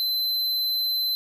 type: tone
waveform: square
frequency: 4059 Hz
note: B7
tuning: 47 cents sharp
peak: -23 dBFS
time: 0-1.15 s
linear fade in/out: 0 ms
effects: none